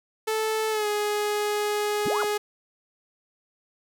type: tone with pitch glide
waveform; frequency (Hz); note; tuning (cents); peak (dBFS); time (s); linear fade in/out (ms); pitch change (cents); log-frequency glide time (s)
sawtooth; 437.7 to 417.2; A4 to G#4; -9 to +8; -20; 0.27-2.38; 10; -83; 0.7-0.87
type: linear two-way sweep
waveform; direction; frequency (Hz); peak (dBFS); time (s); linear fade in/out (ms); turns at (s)
sine; up then down; 32.25 to 1480 to 32.25; -26; 2.05-2.25; 20; 2.21
effects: none